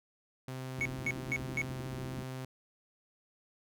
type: tone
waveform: sawtooth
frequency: 130 Hz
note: C3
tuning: 11 cents flat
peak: -35 dBFS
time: 0.48-2.45 s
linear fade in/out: 2 ms
type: low-pass noise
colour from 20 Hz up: white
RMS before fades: -45 dBFS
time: 0.78-2.23 s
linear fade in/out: 5 ms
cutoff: 380 Hz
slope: 96 dB/octave
type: tone bursts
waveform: triangle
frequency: 2217 Hz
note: C#7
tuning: in tune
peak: -28 dBFS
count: 4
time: 0.81-1.616 s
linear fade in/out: 0 ms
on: 44 ms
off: 210 ms
effects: none